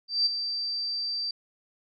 sine tone with ADSR envelope, 4673 Hz, D8, 9 cents flat, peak -19 dBFS, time 0.08-1.31 s, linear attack 180 ms, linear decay 17 ms, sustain -9 dB, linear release 4 ms, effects none

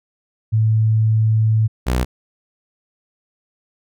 sine / sawtooth tone pair in turn, 110 / 62.16 Hz, A2 / B1, 0 / +12 cents, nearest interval minor seventh, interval 988 cents, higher first, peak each -12 dBFS, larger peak neither, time 0.52-1.68 / 1.86-2.05 s, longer first, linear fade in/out 20 ms, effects none

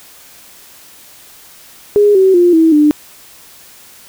sine tone with pitch steps, 412.7 / 380.6 / 351.1 / 323.8 / 298.6 Hz, G#4 / F#4 / F4 / E4 / D4, -11 / +49 / +9 / -31 / +29 cents, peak -5 dBFS, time 1.96-2.91 s, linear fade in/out 0 ms, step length 190 ms, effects white hiss -40 dBFS RMS until 4.08 s

